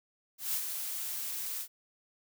blue noise with ADSR envelope, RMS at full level -31 dBFS, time 0.38-1.68 s, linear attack 160 ms, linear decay 67 ms, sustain -6 dB, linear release 76 ms, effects none

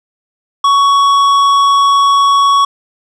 sine tone with tanh clipping, 1118 Hz, C#6, 14 cents sharp, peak -8 dBFS, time 0.64-2.65 s, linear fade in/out 5 ms, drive 11 dB, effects none

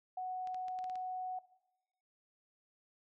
sine tone, 740 Hz, F#5, in tune, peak -37 dBFS, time 0.17-1.39 s, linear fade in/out 5 ms
clicks, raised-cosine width 0.2 ms, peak -37 dBFS, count 7, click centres 0.473 / 0.545 / 0.683 / 0.789 / 0.842 / 0.898 / 0.956 s
effects noise-tail reverb RT60 0.9 s tail -17 dB re dry

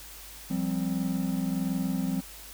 triangle chord, F suspended second, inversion none, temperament equal, 174.61 / 196 / 261.6 Hz, F3 / G3 / C4, 0 / 0 / 0 cents, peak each -29 dBFS, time 0.5-2.21 s, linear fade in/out 10 ms, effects added 50 Hz sine -50 dBFS peak until 2.53 s + white hiss -46 dBFS RMS until 2.53 s

